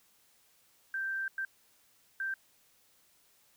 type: tone bursts at uneven times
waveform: sine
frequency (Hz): 1568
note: G6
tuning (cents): 0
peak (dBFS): -32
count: 3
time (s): 0.94-1.28 / 1.38-1.45 / 2.2-2.34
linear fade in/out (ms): 2
effects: white hiss -67 dBFS RMS until 3.56 s